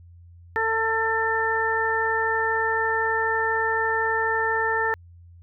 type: harmonic tone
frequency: 447 Hz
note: A4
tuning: 27 cents sharp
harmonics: 1 / 2 / 3 / 4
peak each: -27 / -26 / -30 / -24 dBFS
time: 0.56-4.94 s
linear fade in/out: 0 ms
effects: added 86 Hz sine -45 dBFS peak until 5.42 s